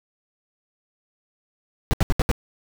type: noise bursts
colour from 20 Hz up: brown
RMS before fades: -17 dBFS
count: 5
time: 1.91-2.314 s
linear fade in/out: 0 ms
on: 24 ms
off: 71 ms
effects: none